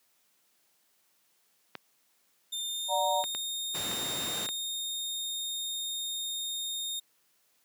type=clicks; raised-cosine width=0.3 ms; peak=-21 dBFS; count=5; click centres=1.753 / 3.24 / 3.349 / 3.914 / 4.489 s
type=tone with pitch glide; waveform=sawtooth; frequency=3608 to 3682 Hz; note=A7 to A#7; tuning=+43 to -22 cents; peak=-30 dBFS; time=2.52-7 s; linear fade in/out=10 ms; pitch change=+35 cents; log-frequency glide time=2.62-3.05 s
type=chord; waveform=sine; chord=D augmented; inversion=none; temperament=equal; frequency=587.3 / 740 / 932.3 Hz; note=D5 / F#5 / A#5; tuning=0 / 0 / 0 cents; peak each=-31 / -31 / -29 dBFS; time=2.88-3.25 s; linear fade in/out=50 ms
type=noise; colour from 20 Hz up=pink; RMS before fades=-37 dBFS; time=3.74-4.47 s; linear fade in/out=10 ms
effects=white hiss -70 dBFS RMS until 7.64 s + high-pass 150 Hz 12 dB/octave